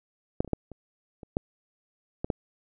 clicks, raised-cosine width 2 ms, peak -10 / -25 / -29 / -12 / -28 / -29 / -12 / -16 / -12 dBFS, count 9, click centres 0.405 / 0.447 / 0.477 / 0.533 / 0.717 / 1.232 / 1.369 / 2.245 / 2.302 s, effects none

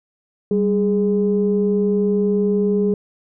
sine tone pair together, 196 / 415 Hz, G3 / G#4, 0 / -1 cents, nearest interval octave + minor second, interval 1299 cents, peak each -17 dBFS, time 0.51-2.94 s, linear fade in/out 2 ms, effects tanh soft clip ceiling -7 dBFS

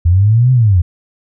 sine linear two-way sweep, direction up then down, 81.9 to 130.81 to 81.9 Hz, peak -6 dBFS, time 0.05-0.82 s, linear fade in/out 10 ms, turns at 0.52 s, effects none

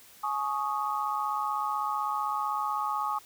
sine chord, Ab suspended fourth, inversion none, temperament equal with one note detuned, 843.7 / 1108.7 / 1244.5 Hz, Ab5 / Db6 / Eb6, +27 / 0 / 0 cents, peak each -32 dBFS, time 0.23-3.19 s, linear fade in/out 10 ms, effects white hiss -54 dBFS RMS until 3.25 s

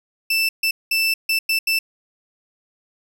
30% pulse tone bursts at uneven times, 2657 Hz, E7, 13 cents sharp, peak -14 dBFS, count 6, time 0.3-0.49 / 0.63-0.71 / 0.91-1.14 / 1.29-1.39 / 1.49-1.59 / 1.67-1.79 s, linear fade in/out 5 ms, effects none

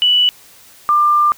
sine tone pair in turn, 2960 / 1193.1 Hz, F#7 / D6, 0 / +27 cents, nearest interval octave + major third, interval 1573 cents, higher first, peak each -9 dBFS, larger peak neither, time 0.02-0.29 / 0.89-1.32 s, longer second, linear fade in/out 0 ms, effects white hiss -44 dBFS RMS until 1.37 s

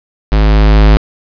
square tone with level ramp, 52.4 Hz, G#1, 16 cents sharp, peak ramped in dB -7 to -3 dBFS, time 0.32-0.97 s, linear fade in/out 0 ms, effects resampled to 11025 Hz + 7-bit

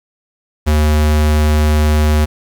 square tone, 75.9 Hz, D#2, 42 cents flat, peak -10 dBFS, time 0.66-2.26 s, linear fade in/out 20 ms, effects 7-bit

